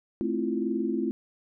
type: chord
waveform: sine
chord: F major seventh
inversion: first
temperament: just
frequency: 218.3 / 261.9 / 327.4 / 349.2 Hz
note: A3 / C4 / E4 / F4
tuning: -13 / +2 / -12 / 0 cents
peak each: -31 dBFS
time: 0.21-1.11 s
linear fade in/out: 0 ms
effects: none